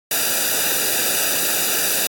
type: noise with comb filter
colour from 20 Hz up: white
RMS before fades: -19 dBFS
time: 0.11-2.07 s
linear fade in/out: 2 ms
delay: 0.93 ms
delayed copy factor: -0.95
effects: AAC 64 kbps